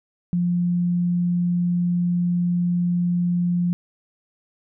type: tone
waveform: sine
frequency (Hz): 175.5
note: F3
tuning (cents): +9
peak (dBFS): -18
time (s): 0.33-3.73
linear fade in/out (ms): 0
effects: none